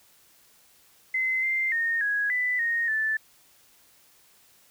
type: tone with pitch steps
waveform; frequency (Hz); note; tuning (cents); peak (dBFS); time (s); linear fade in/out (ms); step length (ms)
sine; 2053 / 2090 / 1841 / 1661 / 1991 / 1859 / 1755; C7 / C7 / A#6 / G#6 / B6 / A#6 / A6; -33 / -2 / -22 / 0 / +14 / -5 / -5; -23; 1.14-3.17; 5; 290
effects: white hiss -59 dBFS RMS until 4.7 s